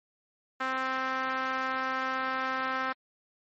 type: tone with band-pass filter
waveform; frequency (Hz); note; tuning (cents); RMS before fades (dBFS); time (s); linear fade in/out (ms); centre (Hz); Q
sawtooth; 261.6; C4; 0; -31; 0.6-2.93; 10; 1400; 2.3
effects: MP3 32 kbps